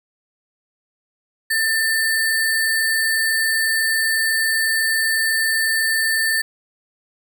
sine tone with sample-and-hold, 1786 Hz, A6, 25 cents sharp, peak -16 dBFS, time 1.5-6.42 s, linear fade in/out 10 ms, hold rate 6300 Hz, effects none

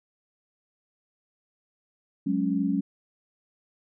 sine chord, F# suspended second, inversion none, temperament equal, 185 / 207.7 / 277.2 Hz, F#3 / G#3 / C#4, 0 / 0 / 0 cents, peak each -28 / -28 / -26 dBFS, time 2.26-2.81 s, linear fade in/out 10 ms, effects none

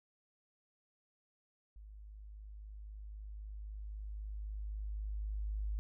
sine tone with level ramp, 51.91 Hz, G#1, in tune, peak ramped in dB -50 to -34 dBFS, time 1.76-5.79 s, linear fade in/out 0 ms, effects none

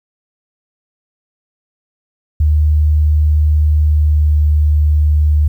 sine tone with pitch glide, 75.9 to 75.25 Hz, D#2 to D2, -42 to +43 cents, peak -8 dBFS, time 2.4-5.48 s, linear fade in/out 5 ms, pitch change -15 cents, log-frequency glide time 3.82-4.32 s, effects 8-bit

